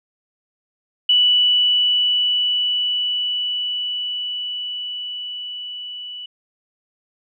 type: tone with level ramp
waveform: sine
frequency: 2960 Hz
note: F#7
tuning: in tune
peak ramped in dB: -11 to -30 dBFS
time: 1.09-6.26 s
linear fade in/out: 5 ms
effects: none